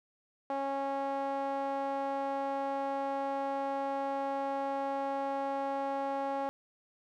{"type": "tone with band-pass filter", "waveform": "sawtooth", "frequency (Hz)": 274.9, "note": "C#4", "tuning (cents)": -14, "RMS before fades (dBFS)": -34, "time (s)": [0.5, 6.49], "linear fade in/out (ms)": 0, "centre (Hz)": 740, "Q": 3.1, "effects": []}